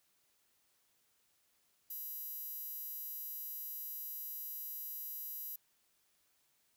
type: tone with high-pass filter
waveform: 10% pulse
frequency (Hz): 980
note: B5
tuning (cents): -14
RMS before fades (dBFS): -44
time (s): 1.9-5.56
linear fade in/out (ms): 5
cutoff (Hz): 12000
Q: 4
effects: white hiss -75 dBFS RMS until 6.76 s